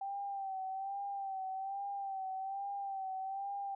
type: tone with vibrato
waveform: sine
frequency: 780 Hz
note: G5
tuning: 9 cents flat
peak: -37 dBFS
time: 0.01-3.75 s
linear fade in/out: 5 ms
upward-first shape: sine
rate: 1.2 Hz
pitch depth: 47 cents each way
effects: none